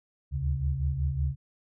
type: tone cluster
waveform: sine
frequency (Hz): 70.7 / 76.1 / 135.2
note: C#2 / D#2 / C#3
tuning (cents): +35 / -38 / -43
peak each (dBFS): -30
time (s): 0.31-1.36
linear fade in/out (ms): 50
effects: none